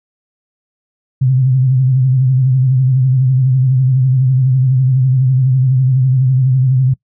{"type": "tone with vibrato", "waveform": "sine", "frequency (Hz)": 130, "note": "C3", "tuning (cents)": -11, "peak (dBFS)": -8, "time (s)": [1.21, 6.94], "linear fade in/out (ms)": 10, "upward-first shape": "sine", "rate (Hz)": 12, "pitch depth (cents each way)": 65, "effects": ["noise-tail reverb RT60 0.1 s tail -22 dB re dry"]}